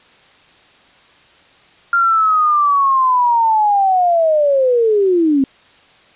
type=linear sweep; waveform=sine; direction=down; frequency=1396.9 to 260.8 Hz; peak=-10 dBFS; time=1.93-5.44 s; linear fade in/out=2 ms; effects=white hiss -48 dBFS RMS until 6.15 s + resampled to 8000 Hz